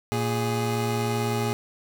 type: tone pair together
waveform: 25% pulse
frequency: 115.7 / 414.5 Hz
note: A#2 / G#4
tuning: -13 / -3 cents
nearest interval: octave + minor seventh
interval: 2210 cents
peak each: -22 / -24 dBFS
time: 0.12-1.53 s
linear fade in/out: 0 ms
effects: none